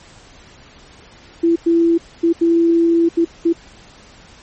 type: tone bursts at uneven times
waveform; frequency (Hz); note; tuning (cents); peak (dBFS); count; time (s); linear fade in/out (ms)
sine; 335.3; E4; +30; -10; 6; 1.43-1.56 / 1.66-1.98 / 2.23-2.33 / 2.41-3.09 / 3.17-3.25 / 3.45-3.53; 10
effects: pink hiss -44 dBFS RMS until 4.42 s + MP3 32 kbps